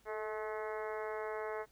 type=harmonic tone with a mistuned harmonic; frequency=214.7 Hz; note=A3; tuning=42 cents flat; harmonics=2 / 3 / 4 / 5 / 6 / 7 / 8 / 9 / 10; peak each=-40 / -44 / -46 / -48 / -50 / -51 / -52 / -53 / -54 dBFS; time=0.05-1.66 s; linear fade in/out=50 ms; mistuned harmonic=2; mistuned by=+24 cents; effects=added 50 Hz sine -69 dBFS peak until 1.71 s + pink hiss -69 dBFS RMS until 1.71 s